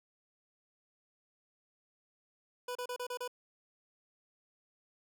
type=tone bursts; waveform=25% pulse; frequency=493.9 Hz; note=B4; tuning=in tune; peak=-33 dBFS; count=6; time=2.68-3.278 s; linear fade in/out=5 ms; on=73 ms; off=32 ms; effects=none